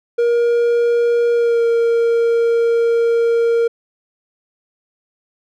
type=tone with pitch glide; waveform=triangle; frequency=472.8 to 464.9 Hz; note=A#4 to A#4; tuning=+24 to -5 cents; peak=-10 dBFS; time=0.18-3.68 s; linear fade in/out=10 ms; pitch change=-29 cents; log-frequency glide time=1.33-1.64 s; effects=none